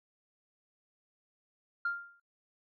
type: tone with exponential decay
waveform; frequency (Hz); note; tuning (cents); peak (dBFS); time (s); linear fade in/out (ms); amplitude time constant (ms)
sine; 1396.9; F6; 0; -26; 1.85-2.2; 5; 75
effects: noise-tail reverb RT60 0.1 s tail -21 dB re dry + tanh soft clip ceiling -25 dBFS